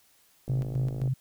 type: click train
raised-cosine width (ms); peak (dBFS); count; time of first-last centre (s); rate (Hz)
2; -26; 33; 0.48-1.076; 53.7
type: tone with tremolo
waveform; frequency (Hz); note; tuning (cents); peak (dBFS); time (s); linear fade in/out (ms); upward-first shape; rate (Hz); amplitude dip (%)
sine; 130.81; C3; 0; -24; 0.49-1.14; 10; square; 3.8; 60
effects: white hiss -63 dBFS RMS until 1.2 s